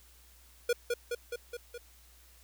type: tone with echo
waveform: square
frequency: 480 Hz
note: B4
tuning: 49 cents flat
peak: -26 dBFS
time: 0.69-0.73 s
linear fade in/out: 5 ms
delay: 210 ms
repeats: 5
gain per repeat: -3 dB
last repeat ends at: 1.78 s
effects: added 60 Hz sine -59 dBFS peak until 2.43 s + white hiss -61 dBFS RMS until 2.43 s